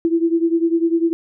sine beating tone pair, 330.5 / 340.5 Hz, E4 / F4, +5 / -44 cents, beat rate 10 Hz, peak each -16 / -19 dBFS, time 0.05-1.13 s, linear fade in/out 0 ms, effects none

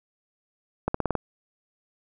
accelerating click train, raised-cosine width 1 ms, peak -10 dBFS, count 6, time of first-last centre 0.88-1.153 s, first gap 64 ms, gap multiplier 0.92, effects none

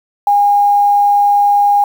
sine tone with quantisation, 815 Hz, G#5, 33 cents flat, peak -7 dBFS, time 0.27-1.84 s, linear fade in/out 2 ms, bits 6, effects none

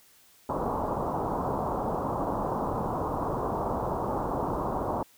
white low-pass noise, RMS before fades -30 dBFS, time 0.49-5.03 s, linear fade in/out 5 ms, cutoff 1100 Hz, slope 48 dB/octave, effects white hiss -59 dBFS RMS until 5.17 s

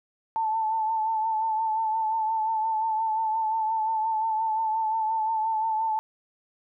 sine tone with vibrato, 882 Hz, A5, 4 cents sharp, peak -23 dBFS, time 0.36-5.99 s, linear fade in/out 0 ms, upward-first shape triangle, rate 5.7 Hz, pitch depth 45 cents each way, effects none

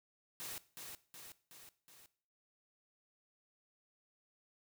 white noise with echo, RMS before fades -45 dBFS, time 0.4-0.58 s, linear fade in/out 0 ms, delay 370 ms, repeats 4, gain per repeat -4 dB, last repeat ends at 2.06 s, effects noise-tail reverb RT60 0.5 s tail -18 dB re dry

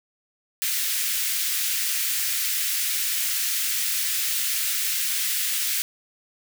white high-pass noise, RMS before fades -25 dBFS, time 0.62-5.82 s, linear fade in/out 0 ms, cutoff 1700 Hz, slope 24 dB/octave, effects none

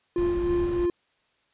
triangle tone with tremolo, 349.2 Hz, F4, in tune, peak -19 dBFS, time 0.16-0.9 s, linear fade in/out 2 ms, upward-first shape sine, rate 3.2 Hz, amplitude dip 35%
brown noise, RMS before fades -34 dBFS, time 0.18-0.86 s, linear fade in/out 0 ms
effects white hiss -68 dBFS RMS until 1.53 s + resampled to 8000 Hz

